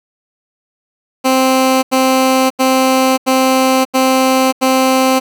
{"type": "tone bursts", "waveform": "15% pulse", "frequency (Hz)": 261.6, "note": "C4", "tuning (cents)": 0, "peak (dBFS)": -3, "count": 6, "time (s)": [1.24, 5.2], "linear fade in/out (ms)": 20, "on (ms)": 590, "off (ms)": 84, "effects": []}